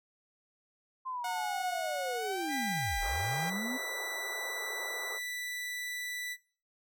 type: linear two-way sweep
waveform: sine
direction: down then up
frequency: 1053 to 33.5 to 267.1 Hz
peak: -35 dBFS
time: 1.05-3.78 s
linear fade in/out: 20 ms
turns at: 3.01 s
type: tone with pitch glide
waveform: sawtooth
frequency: 730 to 800.7 Hz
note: F#5 to G5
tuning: -24 to +37 cents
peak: -31 dBFS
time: 1.24-3.5 s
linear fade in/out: 5 ms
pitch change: +161 cents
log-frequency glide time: 2.15-2.51 s
type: tone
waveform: sawtooth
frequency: 1975.5 Hz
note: B6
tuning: in tune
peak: -33 dBFS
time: 2.48-6.37 s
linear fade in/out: 50 ms
type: band-pass noise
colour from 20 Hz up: pink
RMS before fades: -44 dBFS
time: 3-5.2 s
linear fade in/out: 50 ms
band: 400 to 1500 Hz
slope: 48 dB/octave
effects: noise-tail reverb RT60 0.4 s tail -20 dB re dry